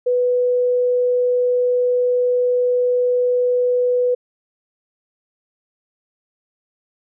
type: tone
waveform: sine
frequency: 494.4 Hz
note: B4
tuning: 2 cents sharp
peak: -14 dBFS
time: 0.06-4.15 s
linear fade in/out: 10 ms
effects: none